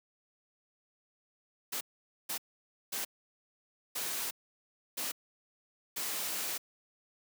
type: noise bursts at uneven times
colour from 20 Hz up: white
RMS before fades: -36 dBFS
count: 6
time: 1.72-1.81 / 2.29-2.38 / 2.92-3.05 / 3.95-4.31 / 4.97-5.12 / 5.96-6.58 s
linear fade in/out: 10 ms
effects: high-pass 200 Hz 12 dB/octave